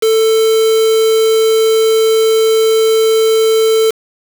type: tone with quantisation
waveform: triangle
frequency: 443.8 Hz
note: A4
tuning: 15 cents sharp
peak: -6 dBFS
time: 0.02-3.91 s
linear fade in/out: 10 ms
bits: 3
effects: none